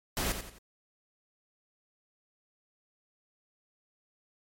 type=noise with echo; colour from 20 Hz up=pink; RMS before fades=-31 dBFS; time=0.17-0.32 s; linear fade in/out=0 ms; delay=88 ms; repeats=3; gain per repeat=-8 dB; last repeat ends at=0.584 s; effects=MP3 64 kbps